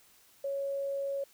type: tone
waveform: sine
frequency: 554.4 Hz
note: C#5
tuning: in tune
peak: -31 dBFS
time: 0.44-1.24 s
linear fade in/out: 5 ms
effects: white hiss -62 dBFS RMS until 1.33 s